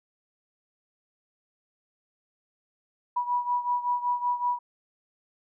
sine beating tone pair, 974 / 979.3 Hz, B5 / B5, -24 / -15 cents, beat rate 5.3 Hz, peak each -26 / -30 dBFS, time 3.16-4.59 s, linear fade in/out 10 ms, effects none

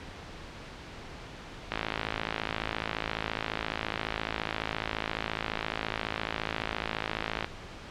click train, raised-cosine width 0.3 ms, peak -13 dBFS, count 313, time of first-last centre 1.72-7.445 s, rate 54.5 Hz, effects pink hiss -44 dBFS RMS until 7.9 s + low-pass 4000 Hz 12 dB/octave

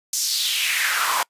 pink noise with high-pass filter sweep, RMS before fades -22 dBFS, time 0.13-1.23 s, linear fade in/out 2 ms, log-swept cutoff 6400 to 880 Hz, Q 3.2, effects noise-tail reverb RT60 0.1 s tail -25 dB re dry + resampled to 32000 Hz

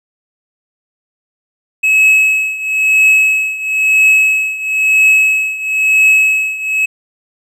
triangle tone with tremolo, 2574 Hz, E7, 42 cents flat, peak -3 dBFS, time 1.83-6.86 s, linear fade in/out 10 ms, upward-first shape triangle, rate 1 Hz, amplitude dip 85%, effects none

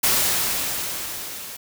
white noise with level ramp, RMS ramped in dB -18 to -36 dBFS, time 0.03-1.57 s, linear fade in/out 10 ms, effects none

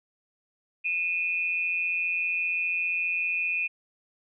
sine tone pair together, 2462 / 2637 Hz, D#7 / E7, -19 / 0 cents, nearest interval minor second, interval 119 cents, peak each -26 / -31 dBFS, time 0.84-3.68 s, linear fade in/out 20 ms, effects none

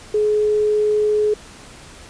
sine tone, 422.8 Hz, G#4, 31 cents sharp, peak -14 dBFS, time 0.14-1.34 s, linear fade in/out 5 ms, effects pink hiss -41 dBFS RMS until 2.09 s + resampled to 22050 Hz

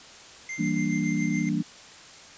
square tone with tremolo, 2093 Hz, C7, in tune, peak -32 dBFS, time 0.49-1.49 s, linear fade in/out 2 ms, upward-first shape sine, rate 7.1 Hz, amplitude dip 55%
sine chord, E half-diminished seventh, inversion none, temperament equal, 164.81 / 196 / 233.1 / 293.7 Hz, E3 / G3 / Bb3 / D4, 0 / 0 / 0 / 0 cents, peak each -29 dBFS, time 0.58-1.63 s, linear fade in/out 20 ms
effects white hiss -47 dBFS RMS until 2.37 s + resampled to 16000 Hz

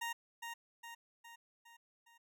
20% pulse tone with echo, 932.3 Hz, A#5, in tune, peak -33 dBFS, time 0.01-0.13 s, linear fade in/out 10 ms, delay 410 ms, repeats 5, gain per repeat -5 dB, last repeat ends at 2.18 s, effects none

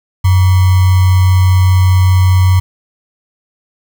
sine tone with sample-and-hold, 92.5 Hz, F#2, in tune, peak -5 dBFS, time 0.24-2.6 s, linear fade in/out 10 ms, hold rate 1050 Hz, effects none

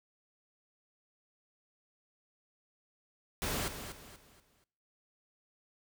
pink noise with echo, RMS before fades -35 dBFS, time 3.42-3.68 s, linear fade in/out 0 ms, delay 240 ms, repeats 4, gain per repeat -9 dB, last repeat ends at 4.64 s, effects noise-tail reverb RT60 0.7 s tail -22 dB re dry

